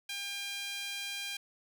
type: tone with high-pass filter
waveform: sawtooth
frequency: 802 Hz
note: G5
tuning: 39 cents sharp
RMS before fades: -39 dBFS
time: 0.09-1.37 s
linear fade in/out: 5 ms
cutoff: 2700 Hz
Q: 1.9
effects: none